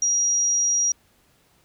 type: tone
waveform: sine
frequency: 5730 Hz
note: F8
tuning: 44 cents sharp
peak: -18 dBFS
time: 0.02-0.92 s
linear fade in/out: 2 ms
effects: pink hiss -61 dBFS RMS until 1.64 s